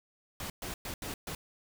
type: noise bursts at uneven times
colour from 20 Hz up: pink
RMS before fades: -39 dBFS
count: 5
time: 0.4-0.5 / 0.62-0.74 / 0.85-0.94 / 1.02-1.14 / 1.27-1.35 s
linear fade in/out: 2 ms
effects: none